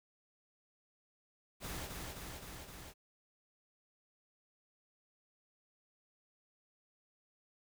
pink noise with echo, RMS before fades -43 dBFS, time 1.6-1.9 s, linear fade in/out 50 ms, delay 260 ms, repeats 4, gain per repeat -2 dB, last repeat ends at 2.94 s, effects none

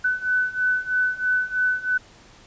sine beating tone pair, 1500 / 1503.1 Hz, F#6 / F#6, +23 / +27 cents, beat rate 3.1 Hz, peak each -24 / -22 dBFS, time 0.04-1.98 s, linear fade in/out 10 ms, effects pink hiss -50 dBFS RMS until 2.46 s + resampled to 16000 Hz

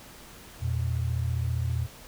sine tone pair together, 84.7 / 119.78 Hz, E2 / A#2, +48 / +47 cents, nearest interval tritone, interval 599 cents, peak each -28 dBFS, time 0.6-1.88 s, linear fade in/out 50 ms, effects pink hiss -48 dBFS RMS until 2.07 s

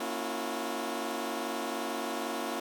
15% pulse chord, F# dominant seventh, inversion first, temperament equal with one note detuned, 233.1 / 277.2 / 329.6 / 360.9 Hz, A#3 / C#4 / E4 / F#4, 0 / 0 / 0 / -43 cents, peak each -32 dBFS, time 0-2.6 s, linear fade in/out 5 ms, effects none

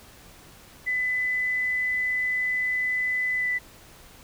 sine tone with pitch glide, 2004 to 1987.9 Hz, B6 to B6, +25 to +11 cents, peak -23 dBFS, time 0.86-3.59 s, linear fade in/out 20 ms, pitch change -14 cents, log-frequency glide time 3.38-3.48 s, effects pink hiss -50 dBFS RMS until 4.23 s

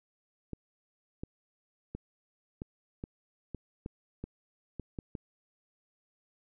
clicks, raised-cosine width 3 ms, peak -25 dBFS, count 11, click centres 0.533 / 1.235 / 1.95 / 2.619 / 3.039 / 3.547 / 3.861 / 4.24 / 4.797 / 4.988 / 5.152 s, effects none

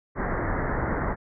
pink low-pass noise, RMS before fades -27 dBFS, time 0.15-1.16 s, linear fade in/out 50 ms, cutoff 2000 Hz, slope 96 dB/octave, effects none

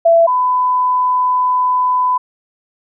sine tone pair in turn, 669 / 1002.4 Hz, E5 / B5, +25 / +25 cents, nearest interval perfect fifth, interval 700 cents, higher second, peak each -6 / -11 dBFS, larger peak first, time 0.05-0.27 / 0.27-2.18 s, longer second, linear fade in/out 10 ms, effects none

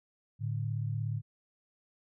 sine tone pair together, 110 / 146.83 Hz, A2 / D3, 0 / 0 cents, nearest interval perfect fourth, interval 500 cents, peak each -32 / -36 dBFS, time 0.39-1.22 s, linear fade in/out 50 ms, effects none

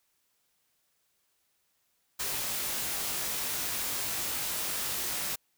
white noise with comb filter, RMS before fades -33 dBFS, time 2.19-5.36 s, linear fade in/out 10 ms, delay 20 ms, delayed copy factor +0.55, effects white hiss -74 dBFS RMS until 5.57 s

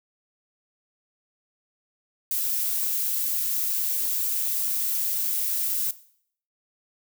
violet noise, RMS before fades -26 dBFS, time 2.31-5.91 s, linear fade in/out 2 ms, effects noise-tail reverb RT60 0.6 s tail -17 dB re dry

